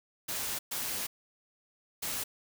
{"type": "noise bursts at uneven times", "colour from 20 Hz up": "white", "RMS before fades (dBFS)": -35, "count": 3, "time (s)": [[0.28, 0.59], [0.71, 1.07], [2.02, 2.24]], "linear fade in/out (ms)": 10, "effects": []}